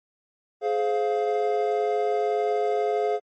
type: chord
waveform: triangle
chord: F minor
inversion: first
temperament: equal with one note detuned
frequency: 421.6 / 523.3 / 698.5 Hz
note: Ab4 / C5 / F5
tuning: +26 / 0 / 0 cents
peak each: -22 / -28 / -24 dBFS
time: 0.61-3.2 s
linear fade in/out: 50 ms
effects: MP3 32 kbps